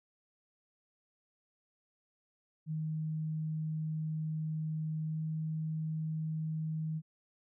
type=tone with pitch glide; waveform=sine; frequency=156.6 to 157.6 Hz; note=D#3 to D#3; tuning=+11 to +23 cents; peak=-33 dBFS; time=2.66-7.02 s; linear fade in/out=50 ms; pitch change=+12 cents; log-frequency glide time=5.04-5.21 s; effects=none